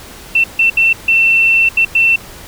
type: tone bursts at uneven times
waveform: sine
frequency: 2690 Hz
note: E7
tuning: 34 cents sharp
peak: -7 dBFS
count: 6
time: 0.35-0.44 / 0.59-0.7 / 0.77-0.93 / 1.08-1.69 / 1.77-1.85 / 1.95-2.16 s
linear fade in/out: 5 ms
effects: pink hiss -34 dBFS RMS until 2.47 s